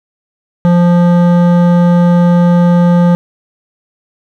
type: tone with hard clipping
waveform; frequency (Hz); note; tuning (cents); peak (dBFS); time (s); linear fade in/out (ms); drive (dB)
sine; 174.5; F3; -1; -7; 0.65-3.15; 0; 13
effects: none